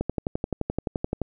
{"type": "click train", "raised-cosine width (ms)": 2, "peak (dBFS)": -12, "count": 15, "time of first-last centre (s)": [0.01, 1.217], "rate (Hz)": 11.6, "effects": []}